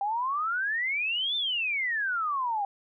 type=exponential two-way sweep; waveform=sine; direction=up then down; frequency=784 to 3610 to 784 Hz; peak=-26 dBFS; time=0.01-2.65 s; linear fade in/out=2 ms; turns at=1.36 s; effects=none